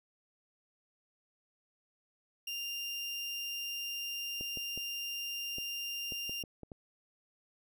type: tone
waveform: 30% pulse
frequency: 2794 Hz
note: F7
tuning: in tune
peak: -34 dBFS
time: 2.47-6.43 s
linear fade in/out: 5 ms
type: clicks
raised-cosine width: 2 ms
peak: -32 dBFS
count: 9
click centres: 4.41 / 4.573 / 4.776 / 5.584 / 6.122 / 6.295 / 6.438 / 6.633 / 6.718 s
effects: none